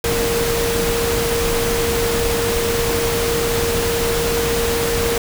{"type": "tone in noise", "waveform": "sine", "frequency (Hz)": 466.2, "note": "A#4", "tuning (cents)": 0, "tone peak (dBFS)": -19, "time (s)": [0.04, 5.18], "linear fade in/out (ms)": 2, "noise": "pink", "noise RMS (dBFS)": -21, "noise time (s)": [0.04, 5.18], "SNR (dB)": -1, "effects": []}